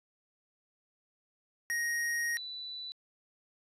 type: tone pair in turn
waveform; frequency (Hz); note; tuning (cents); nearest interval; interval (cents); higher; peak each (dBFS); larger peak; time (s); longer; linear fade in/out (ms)
square / sine; 1875 / 3973; A#6 / B7; +10 / +10; octave + minor second; 1300; second; -31 / -39; first; 1.7-2.37 / 2.37-2.92; first; 0
effects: resampled to 32000 Hz